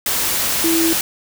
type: tone in noise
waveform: sine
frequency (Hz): 329.6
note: E4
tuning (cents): 0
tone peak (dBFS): -15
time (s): 0.64-0.93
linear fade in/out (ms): 2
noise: white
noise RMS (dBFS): -19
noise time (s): 0.06-1.01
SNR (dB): +1
effects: none